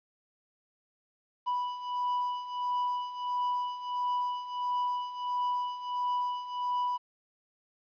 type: beating tone pair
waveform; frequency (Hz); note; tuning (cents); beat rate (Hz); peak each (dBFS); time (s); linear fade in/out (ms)
triangle; 985 / 986.5; B5 / B5; -5 / -2; 1.5; -34 / -29; 1.46-6.98; 20
effects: resampled to 11025 Hz + 11-bit